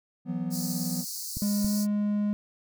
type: chord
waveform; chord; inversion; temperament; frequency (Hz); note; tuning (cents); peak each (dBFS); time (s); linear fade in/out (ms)
triangle; E suspended second; none; equal with one note detuned; 167.4 / 185 / 246.9; E3 / F#3 / B3; +27 / 0 / 0; -31; 0.25-1.05; 50
type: high-pass noise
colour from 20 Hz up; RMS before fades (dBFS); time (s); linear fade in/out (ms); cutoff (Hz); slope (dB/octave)
pink; -36; 0.5-1.87; 50; 4300; 96
type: clicks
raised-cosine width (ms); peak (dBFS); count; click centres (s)
5; -22; 2; 1.37 / 1.646
type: tone with pitch glide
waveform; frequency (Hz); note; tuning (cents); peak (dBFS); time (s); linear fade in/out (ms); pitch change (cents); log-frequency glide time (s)
triangle; 205.1 to 207.1; G#3 to G#3; -21 to -5; -22; 1.42-2.33; 0; +16; 1.62-1.73
effects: none